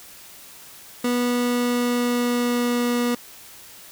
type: tone with pitch glide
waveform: 30% pulse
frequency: 244.1 to 241.6 Hz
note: B3 to B3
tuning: -20 to -38 cents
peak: -17 dBFS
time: 1.04-3.15 s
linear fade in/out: 5 ms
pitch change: -18 cents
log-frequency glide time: 1.2-2.93 s
effects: white hiss -44 dBFS RMS until 3.91 s